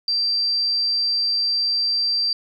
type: tone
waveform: sine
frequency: 4699 Hz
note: D8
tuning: in tune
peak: -18 dBFS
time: 0.08-2.33 s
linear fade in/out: 2 ms
effects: 9-bit